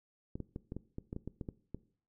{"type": "clicks", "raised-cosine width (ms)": 3, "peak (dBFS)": -27, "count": 12, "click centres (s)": [0.355, 0.403, 0.561, 0.721, 0.766, 0.984, 1.129, 1.164, 1.276, 1.412, 1.488, 1.746], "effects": ["noise-tail reverb RT60 0.5 s tail -19 dB re dry"]}